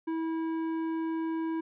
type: tone with tanh clipping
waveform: triangle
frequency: 324.8 Hz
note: E4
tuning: 26 cents flat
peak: -31 dBFS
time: 0.07-1.61 s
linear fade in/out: 10 ms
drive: 15 dB
effects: none